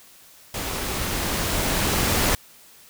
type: noise with level ramp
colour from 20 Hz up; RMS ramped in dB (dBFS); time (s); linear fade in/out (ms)
pink; -29 to -20; 0.54-2.35; 2
effects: white hiss -50 dBFS RMS until 2.89 s